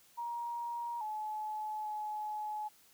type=tone with pitch steps; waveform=sine; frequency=945 / 856 / 849 Hz; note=A#5 / A5 / G#5; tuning=+23 / -48 / +38 cents; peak=-36 dBFS; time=0.17-2.69 s; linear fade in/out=20 ms; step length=840 ms; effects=white hiss -64 dBFS RMS until 2.93 s